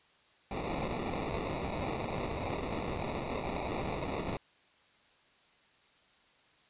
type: noise with sample-and-hold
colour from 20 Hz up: white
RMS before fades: -36 dBFS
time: 0.51-4.37 s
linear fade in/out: 2 ms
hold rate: 1575 Hz
effects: white hiss -65 dBFS RMS until 6.69 s + resampled to 8000 Hz